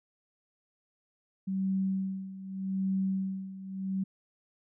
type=tone with tremolo; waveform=sine; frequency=191.4 Hz; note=G3; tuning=41 cents flat; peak=-26 dBFS; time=1.47-4.04 s; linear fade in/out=10 ms; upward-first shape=sine; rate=0.83 Hz; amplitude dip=80%; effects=none